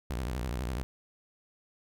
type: tone with vibrato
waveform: sawtooth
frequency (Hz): 61.74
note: B1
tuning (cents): 0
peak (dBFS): -28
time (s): 0.1-0.83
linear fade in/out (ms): 0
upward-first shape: sine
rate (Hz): 12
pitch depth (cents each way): 230
effects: none